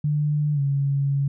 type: tone with pitch glide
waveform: sine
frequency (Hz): 148.7 to 139.55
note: D3 to C#3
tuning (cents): +22 to +12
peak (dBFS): -19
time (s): 0.04-1.28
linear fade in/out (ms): 5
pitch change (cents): -110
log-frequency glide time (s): 0.54-0.6
effects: none